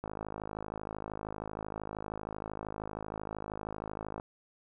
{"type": "click train", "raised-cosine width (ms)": 1, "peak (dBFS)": -24, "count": 221, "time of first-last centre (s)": [0.04, 4.199], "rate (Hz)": 52.9, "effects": []}